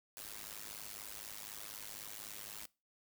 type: noise with amplitude modulation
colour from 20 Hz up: white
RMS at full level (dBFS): -44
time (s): 0.17-2.66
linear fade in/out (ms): 0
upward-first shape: sine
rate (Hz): 104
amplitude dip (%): 95
effects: noise-tail reverb RT60 0.3 s tail -22 dB re dry